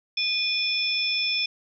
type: tone cluster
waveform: sine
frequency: 2459 / 3465 / 5290 Hz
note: D#7 / A7 / E8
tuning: -21 / -27 / +5 cents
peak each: -27 dBFS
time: 0.17-1.46 s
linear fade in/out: 5 ms
effects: none